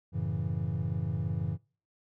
triangle chord, F# minor seventh, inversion none, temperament equal, 92.5 / 110 / 138.59 / 164.81 Hz, F#2 / A2 / C#3 / E3, 0 / 0 / 0 / 0 cents, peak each -33 dBFS, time 0.12-1.58 s, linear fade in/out 50 ms, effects noise-tail reverb RT60 0.4 s tail -25 dB re dry

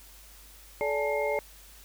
sine tone cluster, 431.2 / 579 / 839 / 888 / 2130 Hz, A4 / D5 / G#5 / A5 / C7, -35 / -25 / +17 / +16 / +30 cents, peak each -31 / -29 / -38 / -35 / -34 dBFS, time 0.81-1.39 s, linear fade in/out 0 ms, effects added 50 Hz sine -53 dBFS peak until 1.84 s + white hiss -53 dBFS RMS until 1.84 s

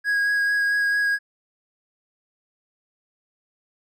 triangle tone with vibrato, 1649 Hz, G#6, 13 cents flat, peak -17 dBFS, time 0.04-1.19 s, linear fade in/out 50 ms, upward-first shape sine, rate 4.5 Hz, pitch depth 12 cents each way, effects none

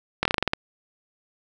slowing click train, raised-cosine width 0.3 ms, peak -5 dBFS, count 9, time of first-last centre 0.23-0.534 s, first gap 23 ms, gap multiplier 1.14, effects none

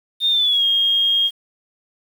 sine tone with pitch glide, 3642 to 3245 Hz, A#7 to G#7, -41 to -41 cents, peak -14 dBFS, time 0.2-1.31 s, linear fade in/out 50 ms, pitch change -200 cents, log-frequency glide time 0.3-0.64 s, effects 7-bit

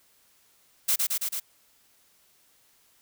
blue noise with echo, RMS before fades -23 dBFS, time 0.88-0.96 s, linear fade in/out 10 ms, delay 110 ms, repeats 4, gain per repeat -2 dB, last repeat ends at 1.4 s, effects white hiss -63 dBFS RMS until 3.01 s

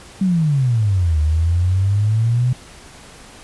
sine exponential two-way sweep, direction down then up, 196 to 75 to 127.7 Hz, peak -13 dBFS, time 0.21-2.53 s, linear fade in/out 5 ms, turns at 1.2 s, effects pink hiss -41 dBFS RMS until 3.43 s + resampled to 24000 Hz

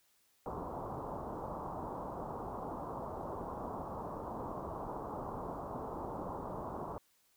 white low-pass noise, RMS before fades -42 dBFS, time 0.46-6.98 s, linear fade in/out 0 ms, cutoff 1100 Hz, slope 48 dB/octave, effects white hiss -72 dBFS RMS until 7.36 s

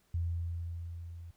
sine tone with level ramp, 84.9 Hz, F2, 48 cents flat, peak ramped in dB -29 to -44 dBFS, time 0.14-1.31 s, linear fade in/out 5 ms, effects pink hiss -71 dBFS RMS until 1.36 s

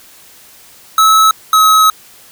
square tone pair in turn, 1297 / 1280.6 Hz, E6 / D#6, -28 / +49 cents, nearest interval unison, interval 23 cents, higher first, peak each -6 dBFS, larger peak neither, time 0.98-1.31 / 1.53-1.9 s, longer second, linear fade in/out 2 ms, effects white hiss -41 dBFS RMS until 2.31 s

